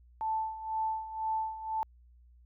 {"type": "tone with tremolo", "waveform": "sine", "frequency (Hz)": 880, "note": "A5", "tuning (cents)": 0, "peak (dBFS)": -28, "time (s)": [0.21, 1.83], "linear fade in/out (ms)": 0, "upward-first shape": "sine", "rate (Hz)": 2, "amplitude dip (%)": 75, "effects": ["added 60 Hz sine -56 dBFS peak until 2.45 s"]}